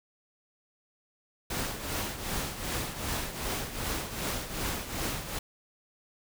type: noise with tremolo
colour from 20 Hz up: pink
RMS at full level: -31 dBFS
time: 1.5-5.39 s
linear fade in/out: 5 ms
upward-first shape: triangle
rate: 2.6 Hz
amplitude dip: 70%
effects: none